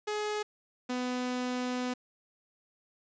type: tone pair in turn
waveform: sawtooth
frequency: 421.3 / 249.9 Hz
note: G#4 / B3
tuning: +25 / +21 cents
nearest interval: major sixth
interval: 904 cents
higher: first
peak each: -27 dBFS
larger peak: neither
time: 0.07-0.43 / 0.89-1.94 s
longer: second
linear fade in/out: 10 ms
effects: resampled to 16000 Hz + 9-bit